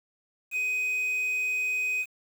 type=tone with quantisation; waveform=triangle; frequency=2508 Hz; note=D#7; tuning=13 cents sharp; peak=-24 dBFS; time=0.51-2.06 s; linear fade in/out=50 ms; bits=8; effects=none